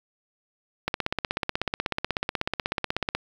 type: click train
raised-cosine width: 0.3 ms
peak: -9 dBFS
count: 38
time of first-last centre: 0.88-3.15 s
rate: 16.3 Hz
effects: 7-bit